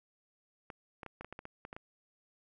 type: clicks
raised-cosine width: 0.5 ms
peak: -29 dBFS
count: 11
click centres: 0.702 / 1.032 / 1.063 / 1.21 / 1.246 / 1.326 / 1.391 / 1.454 / 1.651 / 1.729 / 1.765 s
effects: none